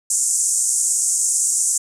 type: band-pass noise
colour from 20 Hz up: white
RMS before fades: -19 dBFS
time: 0.1-1.78 s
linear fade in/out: 5 ms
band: 6600 to 9000 Hz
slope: 48 dB/octave
effects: none